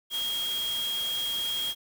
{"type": "tone in noise", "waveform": "sine", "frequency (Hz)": 3259, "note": "G#7", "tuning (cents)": -33, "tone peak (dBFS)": -28, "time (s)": [0.1, 1.75], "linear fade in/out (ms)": 50, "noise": "white", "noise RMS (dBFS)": -38, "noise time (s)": [0.1, 1.75], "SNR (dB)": 7, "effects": []}